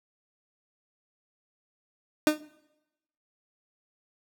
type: tone with exponential decay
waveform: 30% pulse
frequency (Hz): 304.7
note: D#4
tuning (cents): -36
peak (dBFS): -13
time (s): 2.27-2.41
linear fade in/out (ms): 1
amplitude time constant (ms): 30
effects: noise-tail reverb RT60 0.9 s tail -20 dB re dry